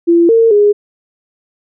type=tone with pitch steps; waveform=sine; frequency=339.9 / 455.8 / 413 Hz; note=F4 / A#4 / G#4; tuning=-47 / -39 / -10 cents; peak=-5 dBFS; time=0.07-0.73 s; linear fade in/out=20 ms; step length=220 ms; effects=none